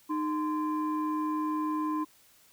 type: tone pair together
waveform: sine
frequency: 307.4 / 1034 Hz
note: D#4 / C6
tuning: -21 / -21 cents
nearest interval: octave + major sixth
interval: 2100 cents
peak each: -28 / -31 dBFS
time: 0.09-2.05 s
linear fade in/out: 20 ms
effects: tanh soft clip ceiling -23 dBFS + white hiss -61 dBFS RMS until 2.52 s